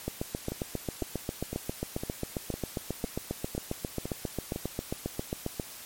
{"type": "two click trains", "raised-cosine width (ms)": 2, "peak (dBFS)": [-20, -17], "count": [9, 42], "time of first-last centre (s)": [[0.52, 4.56], [0.08, 5.598]], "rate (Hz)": [1.98, 7.43], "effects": ["white hiss -45 dBFS RMS until 5.85 s", "MP3 64 kbps"]}